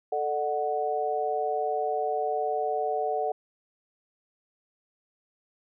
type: chord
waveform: sine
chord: D major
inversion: second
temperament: equal with one note detuned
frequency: 440 / 600.7 / 740 Hz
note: A4 / D5 / F#5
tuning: 0 / +39 / 0 cents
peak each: -30 / -32 / -28 dBFS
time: 0.12-3.32 s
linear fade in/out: 5 ms
effects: none

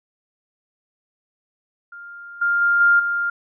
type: tone with level steps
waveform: sine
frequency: 1401 Hz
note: F6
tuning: 5 cents sharp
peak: -35 / -16 / -14 / -11 / -19 dBFS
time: 1.92-3.3 s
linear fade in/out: 5 ms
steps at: 2.41 / 2.61 / 2.8 / 2.99 s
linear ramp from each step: 10 ms
effects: none

